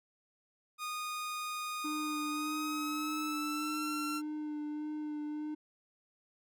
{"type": "tone with pitch glide", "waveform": "sawtooth", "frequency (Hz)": [1232, 1359.1], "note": ["D#6", "F6"], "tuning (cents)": [-17, -48], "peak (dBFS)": -33, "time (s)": [0.78, 4.22], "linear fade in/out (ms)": 50, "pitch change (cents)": 169, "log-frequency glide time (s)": [2.25, 3.92]}
{"type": "tone with vibrato", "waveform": "triangle", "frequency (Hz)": 301.3, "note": "D4", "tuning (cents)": 44, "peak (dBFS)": -34, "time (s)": [1.84, 5.55], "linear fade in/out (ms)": 10, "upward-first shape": "sine", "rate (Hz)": 1.7, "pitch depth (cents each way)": 16}
{"effects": []}